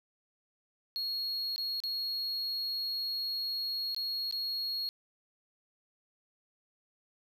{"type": "tone with dropouts", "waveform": "triangle", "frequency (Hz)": 4306, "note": "C8", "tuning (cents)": 49, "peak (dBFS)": -31, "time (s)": [0.96, 4.89], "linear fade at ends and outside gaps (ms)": 0, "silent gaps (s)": [[1.561, 1.58], [1.802, 1.837], [3.947, 3.964], [4.311, 4.325]], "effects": []}